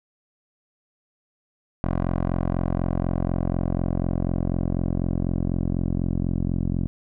10% pulse tone with low-pass filter sweep, 44.06 Hz, F1, 16 cents sharp, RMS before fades -24 dBFS, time 1.84-6.87 s, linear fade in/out 0 ms, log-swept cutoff 1100 to 270 Hz, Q 0.92, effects none

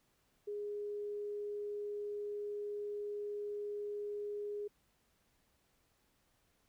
sine tone, 413.1 Hz, G#4, 9 cents flat, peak -38 dBFS, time 0.47-4.68 s, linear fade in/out 10 ms, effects pink hiss -75 dBFS RMS until 6.68 s

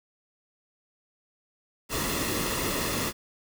pink noise with comb filter, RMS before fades -29 dBFS, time 1.89-3.13 s, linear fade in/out 50 ms, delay 1.3 ms, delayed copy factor -0.55, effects none

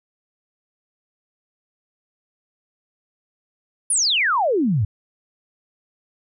sine exponential sweep, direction down, 10548 to 92.5 Hz, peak -16 dBFS, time 3.9-4.85 s, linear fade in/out 5 ms, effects none

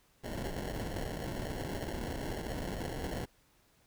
pink noise with sample-and-hold, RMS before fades -38 dBFS, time 0.23-3.26 s, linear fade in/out 20 ms, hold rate 1225 Hz, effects pink hiss -68 dBFS RMS until 3.86 s

